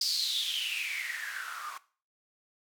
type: noise with band-pass filter sweep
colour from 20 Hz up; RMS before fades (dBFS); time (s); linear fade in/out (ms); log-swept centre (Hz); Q
blue; -34; 0.01-1.78; 5; 4900 to 1100; 9.7
effects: noise-tail reverb RT60 0.4 s tail -18 dB re dry